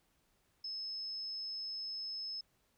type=tone; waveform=sine; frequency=5200 Hz; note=E8; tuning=24 cents flat; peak=-39 dBFS; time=0.64-2.41 s; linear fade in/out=5 ms; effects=pink hiss -75 dBFS RMS until 2.77 s

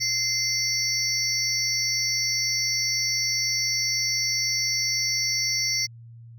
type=tone cluster; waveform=triangle; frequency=2082 / 4544 / 5410 / 5800 Hz; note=C7 / C#8 / E8 / F#8; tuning=-9 / +42 / +44 / -35 cents; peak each=-27 dBFS; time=0-5.87 s; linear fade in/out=20 ms; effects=added 116 Hz sine -42 dBFS peak until 6.38 s

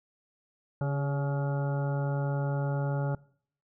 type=harmonic tone with a mistuned harmonic; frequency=141.3 Hz; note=C#3; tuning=34 cents sharp; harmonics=1 / 2 / 3 / 4 / 5 / 6 / 8 / 9 / 10; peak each=-27 / -42 / -41 / -37 / -47 / -41 / -52 / -50 / -45 dBFS; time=0.81-3.15 s; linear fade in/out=2 ms; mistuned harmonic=3; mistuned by=-43 cents; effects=noise-tail reverb RT60 0.6 s tail -23 dB re dry

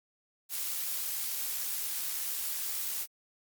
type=noise with amplitude modulation; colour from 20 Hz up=blue; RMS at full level=-33 dBFS; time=0.49-3.07 s; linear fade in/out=50 ms; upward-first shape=sine; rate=66.8 Hz; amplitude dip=30%; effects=Opus 48 kbps

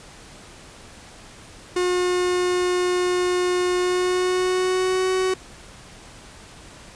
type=tone with pitch glide; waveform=45% pulse; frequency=360 to 373.8 Hz; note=F#4 to F#4; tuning=-47 to +18 cents; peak=-19 dBFS; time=1.76-5.34 s; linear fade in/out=5 ms; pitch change=+65 cents; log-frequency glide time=3.73-5.1 s; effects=pink hiss -44 dBFS RMS until 6.95 s + resampled to 22050 Hz

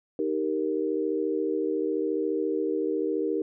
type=chord; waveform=sine; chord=Eb major; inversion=none; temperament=equal; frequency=311.1 / 392 / 466.2 Hz; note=Eb4 / G4 / Bb4; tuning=0 / 0 / 0 cents; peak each=-29 dBFS; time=0.19-3.42 s; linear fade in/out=2 ms; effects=none

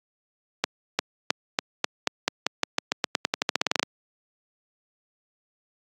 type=accelerating click train; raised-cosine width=0.2 ms; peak=-3 dBFS; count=24; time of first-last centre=0.64-3.83 s; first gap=350 ms; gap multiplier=0.9; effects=high-pass 200 Hz 12 dB/octave + AAC 48 kbps

